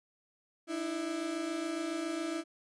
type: tone pair together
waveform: 35% pulse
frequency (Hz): 302.2 / 329.4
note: D4 / E4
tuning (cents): +50 / -1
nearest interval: minor second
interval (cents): 149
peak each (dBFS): -38 / -33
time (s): 0.67-2.44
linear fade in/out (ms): 50
effects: resampled to 24000 Hz